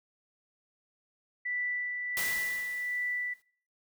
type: tone with tremolo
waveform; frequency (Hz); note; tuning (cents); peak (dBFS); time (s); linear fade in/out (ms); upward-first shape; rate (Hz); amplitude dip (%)
sine; 1973; B6; -2; -30; 1.45-3.34; 10; sine; 1.4; 35
type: noise with exponential decay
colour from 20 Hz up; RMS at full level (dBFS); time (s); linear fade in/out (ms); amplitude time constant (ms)
white; -33; 2.17-3.42; 0; 270
effects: noise-tail reverb RT60 0.5 s tail -20 dB re dry